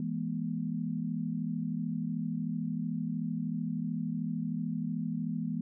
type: chord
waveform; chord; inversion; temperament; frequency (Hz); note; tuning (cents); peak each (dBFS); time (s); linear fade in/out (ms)
sine; E major; none; equal with one note detuned; 164.81 / 207.7 / 240.9; E3 / G#3 / B3; 0 / 0 / -43; -35 / -36 / -35; 0-5.61; 2
effects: none